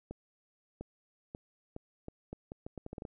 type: accelerating click train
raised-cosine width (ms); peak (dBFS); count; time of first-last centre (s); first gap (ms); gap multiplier
2; -28; 14; 0.11-3.052; 700; 0.77
effects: none